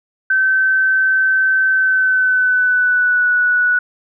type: tone with pitch glide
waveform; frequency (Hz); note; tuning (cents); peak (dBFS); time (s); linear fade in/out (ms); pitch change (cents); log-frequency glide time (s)
sine; 1539 to 1472.9; G6 to F#6; -32 to -8; -11; 0.3-3.79; 5; -76; 1.7-3.28
effects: none